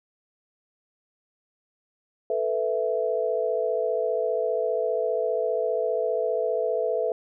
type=chord; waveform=sine; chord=A suspended second; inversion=none; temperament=just; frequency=440 / 495 / 660 Hz; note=A4 / B4 / E5; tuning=0 / +4 / +2 cents; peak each=-27 dBFS; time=2.3-7.12 s; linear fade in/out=2 ms; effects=none